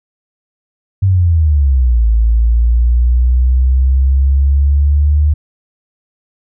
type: exponential two-way sweep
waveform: sine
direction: down then up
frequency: 98.8 to 55 to 75.2 Hz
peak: -7 dBFS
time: 1.02-5.34 s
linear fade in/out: 10 ms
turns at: 2.07 s
effects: none